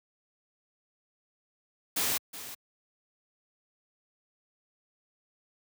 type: noise with echo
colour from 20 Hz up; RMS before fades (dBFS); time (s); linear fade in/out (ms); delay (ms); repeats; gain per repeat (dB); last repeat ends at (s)
white; -29; 1.96-2.18; 10; 370; 1; -13; 2.55
effects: high-pass 80 Hz 12 dB/octave